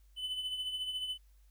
triangle tone with tremolo, 3014 Hz, F#7, 31 cents sharp, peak -31 dBFS, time 0.16-1.18 s, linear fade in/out 50 ms, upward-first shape triangle, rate 14 Hz, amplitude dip 60%, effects added 50 Hz sine -59 dBFS peak until 1.5 s + white hiss -75 dBFS RMS until 1.5 s

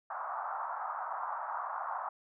white band-pass noise, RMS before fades -38 dBFS, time 0.1-2.09 s, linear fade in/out 5 ms, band 700 to 1300 Hz, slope 48 dB/octave, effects none

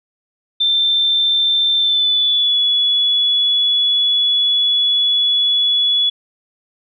sine tone with pitch glide, 3563 to 3402 Hz, A7 to G#7, +21 to +41 cents, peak -12 dBFS, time 0.6-6.1 s, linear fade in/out 10 ms, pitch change -80 cents, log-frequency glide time 1.77-2.58 s, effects none

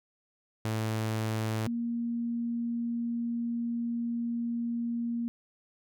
sawtooth / sine tone pair in turn, 110 / 235 Hz, A2 / A#3, 0 / +14 cents, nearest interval octave + minor second, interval 1314 cents, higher second, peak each -25 / -29 dBFS, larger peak first, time 0.65-1.67 / 1.67-5.28 s, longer second, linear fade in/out 0 ms, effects none

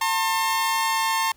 sawtooth tone pair together, 899.7 / 1071 Hz, A5 / C6, +38 / +40 cents, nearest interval minor third, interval 302 cents, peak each -19 / -21 dBFS, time 0.01-1.32 s, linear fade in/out 5 ms, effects pink hiss -58 dBFS RMS until 1.36 s

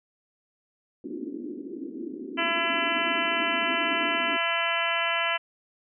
pink band-pass noise, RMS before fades -36 dBFS, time 1.04-4.37 s, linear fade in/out 2 ms, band 250 to 360 Hz, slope 48 dB/octave
harmonic tone, 336.2 Hz, E4, 34 cents sharp, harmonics 2 / 3 / 4 / 5 / 6 / 7 / 8 / 9, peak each -32 / -32 / -32 / -32 / -32 / -32 / -32 / -32 dBFS, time 2.37-5.38 s, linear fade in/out 20 ms
effects none

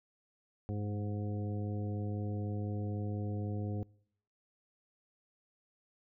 harmonic tone with a mistuned harmonic, 104 Hz, G#2, 3 cents sharp, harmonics 1 / 2 / 3 / 4 / 5 / 7, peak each -35 / -41 / -45 / -47 / -49 / -52 dBFS, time 0.69-3.83 s, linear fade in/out 0 ms, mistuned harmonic 1, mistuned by -35 cents, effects noise-tail reverb RT60 0.7 s tail -25 dB re dry

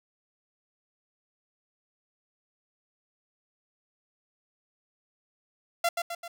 sawtooth tone with echo, 684 Hz, F5, 36 cents flat, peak -19 dBFS, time 5.84-5.89 s, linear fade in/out 5 ms, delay 130 ms, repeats 3, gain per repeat -5 dB, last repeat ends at 6.28 s, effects none

